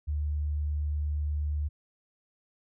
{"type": "tone", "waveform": "sine", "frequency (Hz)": 74.3, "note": "D2", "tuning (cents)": 21, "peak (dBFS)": -27, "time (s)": [0.07, 1.69], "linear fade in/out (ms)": 20, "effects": []}